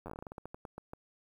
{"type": "slowing click train", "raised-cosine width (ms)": 1, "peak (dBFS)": -29, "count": 17, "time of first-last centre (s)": [0.06, 0.934], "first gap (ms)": 10, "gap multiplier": 1.2, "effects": ["10-bit"]}